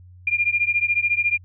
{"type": "beating tone pair", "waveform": "sine", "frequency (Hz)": [2400, 2414], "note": ["D7", "D7"], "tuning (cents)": [37, 47], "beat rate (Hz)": 14, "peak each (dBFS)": -21, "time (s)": [0.27, 1.38], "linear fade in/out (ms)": 5, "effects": ["added 90 Hz sine -43 dBFS peak until 1.44 s"]}